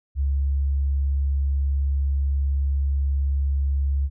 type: tone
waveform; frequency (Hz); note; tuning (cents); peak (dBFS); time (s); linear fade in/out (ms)
sine; 69.3; C#2; 0; -19; 0.15-4.1; 50
effects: none